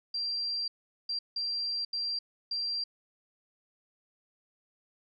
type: tone bursts at uneven times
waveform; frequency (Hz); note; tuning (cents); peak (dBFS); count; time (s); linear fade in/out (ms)
sine; 4729; D8; +11; -30; 5; 0.14-0.68 / 1.09-1.19 / 1.36-1.85 / 1.93-2.19 / 2.51-2.84; 5
effects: none